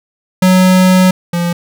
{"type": "tone pair in turn", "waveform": "square", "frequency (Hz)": [185, 172.81], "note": ["F#3", "F3"], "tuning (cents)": [0, -18], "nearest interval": "minor second", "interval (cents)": 118, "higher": "first", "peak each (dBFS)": [-6, -13], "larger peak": "first", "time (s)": [[0.42, 1.11], [1.33, 1.53]], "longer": "first", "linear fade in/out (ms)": 5, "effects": []}